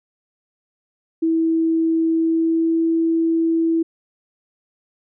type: tone with pitch glide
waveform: sine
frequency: 325.9 to 328.5 Hz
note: E4 to E4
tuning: -20 to -6 cents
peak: -15 dBFS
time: 1.22-3.83 s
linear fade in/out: 10 ms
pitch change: +14 cents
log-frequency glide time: 2.12-2.82 s
effects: none